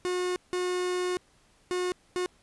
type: tone bursts at uneven times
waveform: 45% pulse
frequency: 361.6 Hz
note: F#4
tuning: 40 cents flat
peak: -27 dBFS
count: 4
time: 0.05-0.36 / 0.53-1.17 / 1.71-1.92 / 2.16-2.26 s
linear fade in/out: 0 ms
effects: pink hiss -63 dBFS RMS until 2.42 s + resampled to 24000 Hz